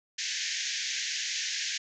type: band-pass noise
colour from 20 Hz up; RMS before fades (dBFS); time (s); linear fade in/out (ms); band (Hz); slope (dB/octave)
white; -33; 0.18-1.78; 10; 1600 to 6900; 96
effects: none